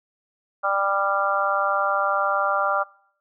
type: harmonic tone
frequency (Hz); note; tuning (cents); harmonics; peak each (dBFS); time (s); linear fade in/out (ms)
197.6; G3; +14; 3 / 4 / 5 / 6 / 7; -26 / -26 / -32 / -24 / -24; 0.63-2.84; 20
effects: noise-tail reverb RT60 0.6 s tail -23 dB re dry